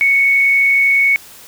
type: tone with frequency modulation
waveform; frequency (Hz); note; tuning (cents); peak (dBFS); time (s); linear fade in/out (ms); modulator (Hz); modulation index
sine; 2217; C#7; 0; -9; 0.01-1.16; 0; 89.8; 0.24
effects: white hiss -39 dBFS RMS until 1.47 s